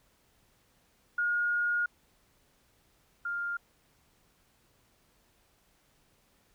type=tone pair in turn; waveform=sine; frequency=1431 / 1402.4 Hz; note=F6 / F6; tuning=+42 / +7 cents; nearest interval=unison; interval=35 cents; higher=first; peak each=-26 / -31 dBFS; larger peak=first; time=1.18-1.86 / 3.25-3.57 s; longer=first; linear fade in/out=5 ms; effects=pink hiss -68 dBFS RMS until 6.54 s